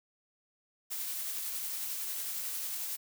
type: noise with tremolo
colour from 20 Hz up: blue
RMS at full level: -36 dBFS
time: 0.9-2.97 s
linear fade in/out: 20 ms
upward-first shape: triangle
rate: 11 Hz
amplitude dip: 25%
effects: none